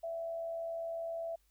sine tone with frequency modulation, 665 Hz, E5, 15 cents sharp, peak -36 dBFS, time 0.03-1.36 s, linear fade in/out 10 ms, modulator 87.4 Hz, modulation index 0.23, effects added 50 Hz sine -70 dBFS peak until 1.5 s + white hiss -75 dBFS RMS until 1.5 s

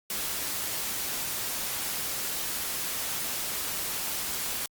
white noise, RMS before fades -32 dBFS, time 0.1-4.66 s, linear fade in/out 2 ms, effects Opus 48 kbps

